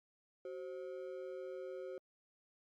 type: ring-modulated tone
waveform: triangle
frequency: 452.1 Hz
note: A4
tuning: 47 cents sharp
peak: -38 dBFS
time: 0.45-1.98 s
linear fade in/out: 2 ms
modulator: 76.7 Hz
effects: Opus 48 kbps